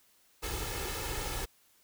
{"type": "noise with comb filter", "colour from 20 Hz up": "pink", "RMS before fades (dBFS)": -36, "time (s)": [0.42, 1.46], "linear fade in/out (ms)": 20, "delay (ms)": 2.3, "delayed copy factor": 0.65, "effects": ["white hiss -66 dBFS RMS until 1.83 s"]}